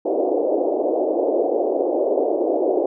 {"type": "band-pass noise", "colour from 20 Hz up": "pink", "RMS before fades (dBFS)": -20, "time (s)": [0.05, 2.86], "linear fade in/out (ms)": 5, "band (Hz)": [320, 690], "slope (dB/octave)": 48, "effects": []}